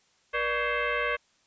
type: tone with frequency modulation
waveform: sine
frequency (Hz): 480.5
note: B4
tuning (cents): -48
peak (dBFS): -25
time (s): 0.33-1.17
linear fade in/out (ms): 20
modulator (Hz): 536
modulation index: 4
effects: white hiss -66 dBFS RMS until 1.46 s + resampled to 16000 Hz